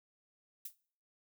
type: noise with exponential decay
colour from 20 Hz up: violet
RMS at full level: -38 dBFS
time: 0.65-0.75 s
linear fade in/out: 5 ms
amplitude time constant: 21 ms
effects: noise-tail reverb RT60 0.5 s tail -21 dB re dry